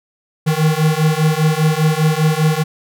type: beating tone pair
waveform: square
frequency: 153.8 / 158.8 Hz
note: D#3 / D#3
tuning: -20 / +36 cents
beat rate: 5 Hz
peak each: -16 dBFS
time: 0.46-2.64 s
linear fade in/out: 20 ms
effects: none